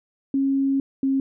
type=tone pair in turn; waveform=sine; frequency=272.6 / 269.8 Hz; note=C#4 / C#4; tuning=-29 / -47 cents; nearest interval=unison; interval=18 cents; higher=first; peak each=-18 dBFS; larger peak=neither; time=0.34-0.8 / 1.03-1.2 s; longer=first; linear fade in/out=2 ms; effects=none